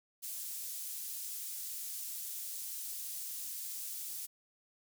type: high-pass noise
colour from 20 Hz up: pink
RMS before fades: -42 dBFS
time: 0.22-4.27 s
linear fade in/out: 20 ms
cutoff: 8400 Hz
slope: 12 dB/octave
effects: none